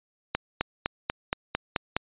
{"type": "accelerating click train", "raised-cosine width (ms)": 0.3, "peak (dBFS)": -8, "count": 8, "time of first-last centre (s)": [0.35, 1.966], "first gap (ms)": 260, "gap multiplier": 0.96, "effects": ["resampled to 8000 Hz"]}